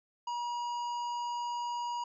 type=harmonic tone; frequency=958 Hz; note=A#5; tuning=47 cents sharp; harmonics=1 / 3 / 5 / 7; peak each=-33 / -48 / -51 / -54 dBFS; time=0.27-2.04 s; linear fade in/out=5 ms; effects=none